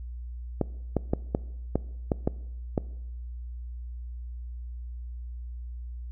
clicks, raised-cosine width 2 ms, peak -10 dBFS, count 8, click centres 0.613 / 0.967 / 1.135 / 1.349 / 1.756 / 2.118 / 2.275 / 2.778 s, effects noise-tail reverb RT60 0.9 s tail -21 dB re dry + added 60 Hz sine -35 dBFS peak until 6.11 s

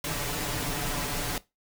pink noise with comb filter, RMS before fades -31 dBFS, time 0.04-1.38 s, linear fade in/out 2 ms, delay 6.9 ms, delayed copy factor +0.85, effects noise-tail reverb RT60 0.2 s tail -18 dB re dry

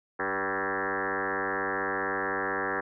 sine tone with frequency modulation, 1061 Hz, C6, 24 cents sharp, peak -27 dBFS, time 0.19-2.81 s, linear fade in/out 10 ms, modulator 95.8 Hz, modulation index 8, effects none

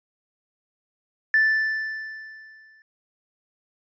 triangle tone with exponential decay, 1760 Hz, A6, in tune, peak -11 dBFS, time 1.34-2.82 s, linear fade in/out 1 ms, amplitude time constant 320 ms, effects tanh soft clip ceiling -12 dBFS + resampled to 16000 Hz

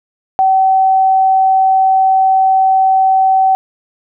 sine tone, 764 Hz, G5, 45 cents flat, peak -7 dBFS, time 0.39-3.55 s, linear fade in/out 0 ms, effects none

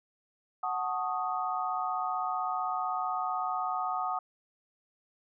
sine chord, D# half-diminished seventh, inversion first, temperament equal, 740 / 880 / 1108.7 / 1244.5 Hz, F#5 / A5 / C#6 / D#6, 0 / 0 / 0 / 0 cents, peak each -33 / -38 / -39 / -33 dBFS, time 0.63-4.19 s, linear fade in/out 5 ms, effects none

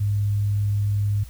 sine tone, 102.4 Hz, G#2, 24 cents flat, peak -19 dBFS, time 0-1.24 s, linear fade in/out 10 ms, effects added 60 Hz sine -38 dBFS peak until 1.29 s + white hiss -51 dBFS RMS until 1.29 s

